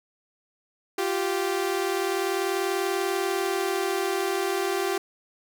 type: tone pair together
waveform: sawtooth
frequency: 349.2 / 389.5 Hz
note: F4 / G4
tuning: 0 / -11 cents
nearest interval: major second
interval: 189 cents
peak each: -25 / -22 dBFS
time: 0.98-4.98 s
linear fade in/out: 5 ms
effects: none